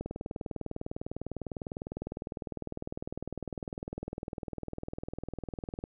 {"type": "click train", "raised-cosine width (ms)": 2, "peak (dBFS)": -23, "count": 117, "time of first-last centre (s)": [0.01, 5.839], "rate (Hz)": 19.9, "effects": []}